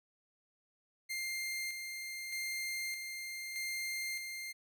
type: tone with tremolo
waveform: sawtooth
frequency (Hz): 2106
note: C7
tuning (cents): +11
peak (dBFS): -33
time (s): 1.09-4.53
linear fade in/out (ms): 20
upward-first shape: square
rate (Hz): 0.81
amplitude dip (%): 40
effects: none